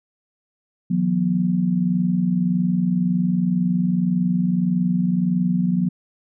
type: tone cluster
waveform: sine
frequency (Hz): 158.4 / 180.1 / 241.7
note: D#3 / F#3 / B3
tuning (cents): +31 / -46 / -37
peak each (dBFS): -27 / -18 / -24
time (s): 0.9-5.89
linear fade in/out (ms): 10
effects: none